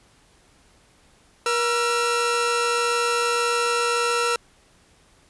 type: tone pair together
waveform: sawtooth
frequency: 476.1 / 1346.6 Hz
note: A#4 / E6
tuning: +37 / +36 cents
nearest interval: octave + tritone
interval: 1799 cents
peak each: -19 dBFS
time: 1.46-4.36 s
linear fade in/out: 2 ms
effects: pink hiss -57 dBFS RMS until 5.29 s + resampled to 24000 Hz